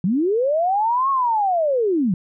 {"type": "linear two-way sweep", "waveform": "sine", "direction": "up then down", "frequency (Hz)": [164.81, 1108.7, 164.81], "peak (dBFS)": -16, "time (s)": [0.04, 2.14], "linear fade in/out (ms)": 2, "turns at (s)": 1.1, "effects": []}